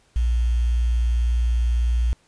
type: tone with quantisation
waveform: sine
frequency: 59.1 Hz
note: A#1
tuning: 24 cents sharp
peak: -17 dBFS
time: 0.16-2.13 s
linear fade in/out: 0 ms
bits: 7
effects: pink hiss -60 dBFS RMS until 2.27 s + resampled to 22050 Hz